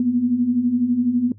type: beating tone pair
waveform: sine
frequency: 234.9 / 246.9 Hz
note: A#3 / B3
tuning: +13 / 0 cents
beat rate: 12 Hz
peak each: -23 / -17 dBFS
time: 0-1.32 s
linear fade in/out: 2 ms
effects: noise-tail reverb RT60 0.1 s tail -17 dB re dry + added 103 Hz sine -42 dBFS peak until 1.38 s